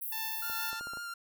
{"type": "high-pass noise", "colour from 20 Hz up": "white", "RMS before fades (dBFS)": -38, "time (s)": [0.01, 0.71], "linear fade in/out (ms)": 10, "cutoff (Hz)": 11000, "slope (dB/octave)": 48}
{"type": "tone with tremolo", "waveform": "10% pulse", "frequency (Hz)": 886, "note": "A5", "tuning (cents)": 12, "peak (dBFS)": -28, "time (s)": [0.12, 0.8], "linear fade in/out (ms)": 5, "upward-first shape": "triangle", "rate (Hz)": 2.4, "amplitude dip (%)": 60}
{"type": "tone with vibrato", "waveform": "45% pulse", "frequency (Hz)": 1396.9, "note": "F6", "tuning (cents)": 0, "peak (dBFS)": -38, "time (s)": [0.42, 1.14], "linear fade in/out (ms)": 5, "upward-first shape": "sine", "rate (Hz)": 5.5, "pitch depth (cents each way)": 16}
{"type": "clicks", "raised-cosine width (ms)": 1, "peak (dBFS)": -33, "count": 6, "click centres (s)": [0.498, 0.73, 0.81, 0.871, 0.935, 0.972]}
{"effects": []}